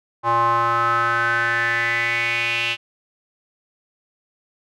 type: tone with band-pass filter sweep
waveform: square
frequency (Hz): 117.2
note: A#2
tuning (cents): +10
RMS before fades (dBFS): -20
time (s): 0.23-2.77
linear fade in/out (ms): 50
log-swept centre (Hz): 970 to 2800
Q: 5.8
effects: none